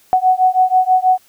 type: beating tone pair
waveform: sine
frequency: 740 / 746.2 Hz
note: F#5 / F#5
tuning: 0 / +14 cents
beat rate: 6.2 Hz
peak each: -13 dBFS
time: 0.13-1.18 s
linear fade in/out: 0 ms
effects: white hiss -52 dBFS RMS until 1.28 s